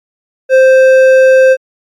sine tone with hard clipping, 523.3 Hz, C5, in tune, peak -4 dBFS, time 0.49-1.57 s, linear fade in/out 50 ms, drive 8 dB, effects MP3 96 kbps

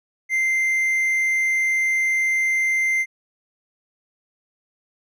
triangle tone, 2086 Hz, C7, 6 cents flat, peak -16 dBFS, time 0.29-3.06 s, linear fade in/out 50 ms, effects none

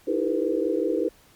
sine tone cluster, 309.7 / 334.9 / 395 / 463.4 / 503 Hz, D#4 / E4 / G4 / A#4 / B4, -8 / +27 / +13 / -10 / +32 cents, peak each -28 dBFS, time 0.07-1.09 s, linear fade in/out 10 ms, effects pink hiss -56 dBFS RMS until 1.35 s + MP3 96 kbps

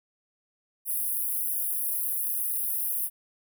pink high-pass noise, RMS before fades -29 dBFS, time 0.85-3.1 s, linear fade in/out 50 ms, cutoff 10000 Hz, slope 96 dB/octave, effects none

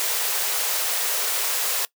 white high-pass noise, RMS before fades -24 dBFS, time 0-1.85 s, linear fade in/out 0 ms, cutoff 390 Hz, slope 96 dB/octave, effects noise-tail reverb RT60 0.1 s tail -21 dB re dry

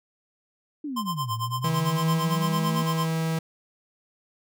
sine exponential two-way sweep, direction down then up, 311.1 to 110.1 to 230.9 Hz, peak -29 dBFS, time 0.84-2.83 s, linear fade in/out 5 ms, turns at 1.32 s
square tone with tremolo, 1042 Hz, C6, 7 cents flat, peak -26 dBFS, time 0.96-3.08 s, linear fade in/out 10 ms, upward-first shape sine, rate 8.9 Hz, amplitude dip 95%
45% pulse tone, 161.9 Hz, E3, 31 cents flat, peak -24 dBFS, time 1.64-3.39 s, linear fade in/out 5 ms
effects none

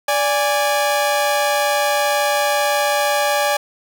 sawtooth tone pair together, 582.8 / 825 Hz, D5 / G#5, -13 / -12 cents, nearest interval tritone, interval 601 cents, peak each -14 / -15 dBFS, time 0.08-3.57 s, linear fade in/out 5 ms, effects none

